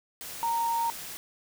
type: tone in noise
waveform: sine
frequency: 927 Hz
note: A#5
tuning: 10 cents flat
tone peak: -25 dBFS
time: 0.43-0.9 s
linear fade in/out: 0 ms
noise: white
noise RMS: -40 dBFS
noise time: 0.21-1.17 s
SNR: +12 dB
effects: none